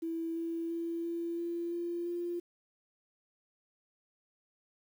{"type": "tone with pitch steps", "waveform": "sine", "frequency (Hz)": [329.6, 332.5, 335.4, 338.3, 341.2, 344.2, 347.2], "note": ["E4", "E4", "E4", "E4", "F4", "F4", "F4"], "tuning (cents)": [0, 15, 30, 45, -40, -25, -10], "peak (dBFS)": -33, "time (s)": [0.02, 2.4], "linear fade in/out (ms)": 10, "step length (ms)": 340, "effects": ["10-bit"]}